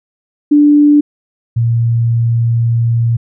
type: tone pair in turn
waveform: sine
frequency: 293.7 / 116.55 Hz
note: D4 / A#2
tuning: 0 / 0 cents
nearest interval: octave + major third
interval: 1600 cents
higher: first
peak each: -4 / -9 dBFS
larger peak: first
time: 0.51-1.01 / 1.56-3.17 s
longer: second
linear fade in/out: 10 ms
effects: none